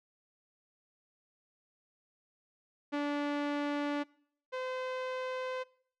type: tone pair in turn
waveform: sawtooth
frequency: 290 / 513 Hz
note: D4 / C5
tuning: -22 / -34 cents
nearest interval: minor seventh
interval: 988 cents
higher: second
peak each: -27 / -31 dBFS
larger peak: first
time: 2.92-4.04 / 4.52-5.64 s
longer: neither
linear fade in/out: 20 ms
effects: noise-tail reverb RT60 0.6 s tail -23 dB re dry + low-pass 3000 Hz 12 dB/octave